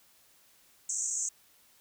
pink band-pass noise, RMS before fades -33 dBFS, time 0.89-1.29 s, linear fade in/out 5 ms, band 6200 to 8000 Hz, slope 96 dB/octave, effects white hiss -63 dBFS RMS until 1.8 s

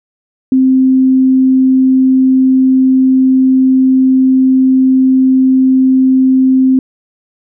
sine tone, 261.2 Hz, C4, 3 cents flat, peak -5 dBFS, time 0.52-6.79 s, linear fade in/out 2 ms, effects none

